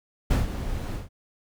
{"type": "noise with ADSR envelope", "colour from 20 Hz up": "brown", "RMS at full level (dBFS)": -19, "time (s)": [0.3, 1.09], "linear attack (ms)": 11, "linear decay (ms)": 150, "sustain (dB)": -11, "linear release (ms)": 150, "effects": []}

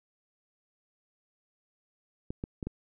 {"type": "clicks", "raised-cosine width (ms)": 3, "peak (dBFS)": [-22, -21, -22, -21], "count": 4, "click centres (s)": [2.305, 2.439, 2.628, 2.67], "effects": []}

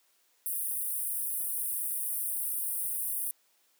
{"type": "high-pass noise", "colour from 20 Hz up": "pink", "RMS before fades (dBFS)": -33, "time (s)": [0.46, 3.31], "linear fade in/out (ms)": 0, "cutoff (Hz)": 9000, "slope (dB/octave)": 96, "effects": ["white hiss -69 dBFS RMS until 3.79 s", "high-pass 300 Hz 12 dB/octave"]}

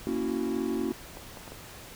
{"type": "chord", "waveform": "triangle", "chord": "F# dominant seventh", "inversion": "first", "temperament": "equal", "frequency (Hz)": [233.1, 277.2, 329.6, 370], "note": ["A#3", "C#4", "E4", "F#4"], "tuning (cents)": [0, 0, 0, 0], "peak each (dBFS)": -31, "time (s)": [0.07, 0.92], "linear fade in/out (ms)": 0}
{"type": "clicks", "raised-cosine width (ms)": 1, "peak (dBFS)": -28, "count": 4, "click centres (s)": [1.171, 1.372, 1.478, 1.52]}
{"effects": ["pink hiss -46 dBFS RMS until 1.95 s"]}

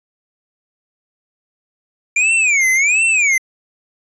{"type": "tone with vibrato", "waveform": "square", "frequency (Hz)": 2349, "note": "D7", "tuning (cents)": 0, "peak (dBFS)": -12, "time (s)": [2.16, 3.38], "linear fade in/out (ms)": 5, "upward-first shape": "sine", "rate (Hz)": 1.4, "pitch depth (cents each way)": 240, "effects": ["resampled to 22050 Hz"]}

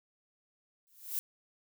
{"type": "noise with exponential growth", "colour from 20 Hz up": "violet", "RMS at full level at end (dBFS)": -31, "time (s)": [0.87, 1.19], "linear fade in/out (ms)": 0, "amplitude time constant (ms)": 68, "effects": []}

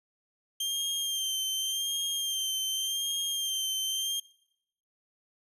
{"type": "tone with vibrato", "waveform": "sawtooth", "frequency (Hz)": 3167, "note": "G7", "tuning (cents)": 17, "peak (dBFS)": -26, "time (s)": [0.6, 4.2], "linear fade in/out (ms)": 5, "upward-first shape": "sine", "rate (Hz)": 0.87, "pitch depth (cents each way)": 38, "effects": ["noise-tail reverb RT60 0.8 s tail -23 dB re dry", "resampled to 32000 Hz"]}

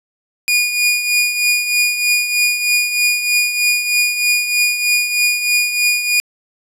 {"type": "tone with tremolo", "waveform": "sawtooth", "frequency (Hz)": 2444, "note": "D#7", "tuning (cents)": -32, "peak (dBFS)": -7, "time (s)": [0.48, 6.2], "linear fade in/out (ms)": 0, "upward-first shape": "triangle", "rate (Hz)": 3.2, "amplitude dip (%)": 65, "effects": ["resampled to 32000 Hz", "8-bit"]}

